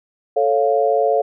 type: chord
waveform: sine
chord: A augmented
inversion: none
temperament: equal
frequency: 440 / 554.4 / 698.5 Hz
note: A4 / C#5 / E#5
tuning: 0 / 0 / 0 cents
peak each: -18 dBFS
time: 0.36-1.22 s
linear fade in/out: 10 ms
effects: none